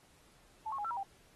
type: tone with pitch steps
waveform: sine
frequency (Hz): 877 / 1092 / 828 / 1341 / 956 / 788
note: A5 / C#6 / G#5 / E6 / A#5 / G5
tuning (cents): -6 / -26 / -5 / +29 / +43 / +9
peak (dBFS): -35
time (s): 0.66-1.032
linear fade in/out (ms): 5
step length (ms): 62
effects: pink hiss -65 dBFS RMS until 1.35 s + AAC 32 kbps